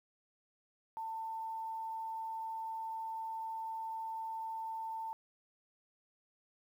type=tone with quantisation; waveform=sine; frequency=894 Hz; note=A5; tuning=27 cents sharp; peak=-38 dBFS; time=0.97-5.13 s; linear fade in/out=0 ms; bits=11; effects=none